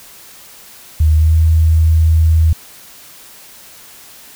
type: tone with pitch glide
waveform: sine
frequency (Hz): 77.6 to 80.34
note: D#2 to E2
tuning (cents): -4 to -44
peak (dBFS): -7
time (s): 1-2.53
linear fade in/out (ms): 5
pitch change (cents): +60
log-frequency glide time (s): 1.15-1.35
effects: white hiss -39 dBFS RMS until 4.35 s